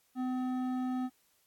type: tone with hard clipping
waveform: sine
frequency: 254.6 Hz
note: C4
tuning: 47 cents flat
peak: -33 dBFS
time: 0.15-1.1 s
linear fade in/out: 50 ms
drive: 10 dB
effects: white hiss -71 dBFS RMS until 1.46 s + AAC 64 kbps